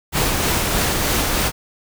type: noise with tremolo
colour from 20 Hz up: pink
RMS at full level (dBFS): -18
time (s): 0.12-1.52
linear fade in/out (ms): 50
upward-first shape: sine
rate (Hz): 3.2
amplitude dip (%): 25
effects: none

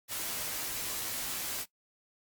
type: noise with comb filter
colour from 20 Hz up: white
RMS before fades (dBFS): -36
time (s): 0.08-1.66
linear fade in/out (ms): 50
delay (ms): 14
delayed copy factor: -0.5
effects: noise-tail reverb RT60 0.1 s tail -19 dB re dry + Opus 48 kbps

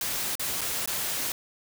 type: noise with dropouts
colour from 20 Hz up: white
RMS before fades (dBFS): -30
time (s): 0.01-1.32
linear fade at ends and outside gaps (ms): 2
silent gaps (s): 0.354-0.395 / 0.61-0.614 / 0.859-0.875
effects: none

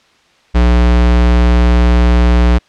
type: tone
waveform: square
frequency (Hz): 60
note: B1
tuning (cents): -49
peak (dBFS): -7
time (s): 0.54-2.59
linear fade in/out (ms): 20
effects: white hiss -50 dBFS RMS until 2.68 s + low-pass 4000 Hz 12 dB/octave

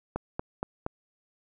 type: click train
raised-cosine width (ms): 1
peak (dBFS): -16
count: 4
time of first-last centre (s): 0.16-0.864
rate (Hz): 4.26
effects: none

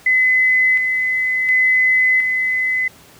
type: tone with tremolo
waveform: sine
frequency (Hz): 2026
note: B6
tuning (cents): +44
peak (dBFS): -11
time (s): 0.06-2.88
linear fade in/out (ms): 5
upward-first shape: square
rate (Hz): 0.7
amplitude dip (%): 40
effects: pink hiss -45 dBFS RMS until 3.19 s + high-pass 80 Hz 12 dB/octave

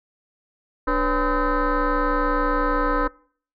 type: tone with frequency modulation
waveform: sine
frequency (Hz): 493.9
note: B4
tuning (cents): 0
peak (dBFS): -17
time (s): 0.87-3.08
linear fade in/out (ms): 10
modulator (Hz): 262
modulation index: 3.8
effects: noise-tail reverb RT60 0.5 s tail -24 dB re dry + tanh soft clip ceiling -14 dBFS

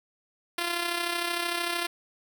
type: tone with amplitude modulation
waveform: 5% pulse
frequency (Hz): 345.1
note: F4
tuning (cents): -21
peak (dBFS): -14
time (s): 0.58-1.87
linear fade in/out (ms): 5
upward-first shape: sine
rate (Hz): 33.2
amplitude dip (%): 50
effects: none

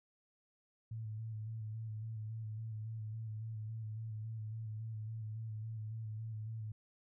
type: tone with vibrato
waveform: sine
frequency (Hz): 110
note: A2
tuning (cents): 0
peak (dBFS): -40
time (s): 0.91-6.72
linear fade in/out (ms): 5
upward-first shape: square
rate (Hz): 3.6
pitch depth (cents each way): 31
effects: none

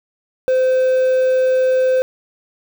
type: tone with quantisation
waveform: triangle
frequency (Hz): 516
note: C5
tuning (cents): -24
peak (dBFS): -10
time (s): 0.48-2.02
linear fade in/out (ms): 0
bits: 6
effects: none

